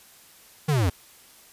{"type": "linear sweep", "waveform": "square", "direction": "down", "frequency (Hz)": [160.5, 79], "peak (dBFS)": -20, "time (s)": [0.68, 0.9], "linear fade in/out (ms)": 10, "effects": ["white hiss -52 dBFS RMS until 1.52 s", "resampled to 32000 Hz"]}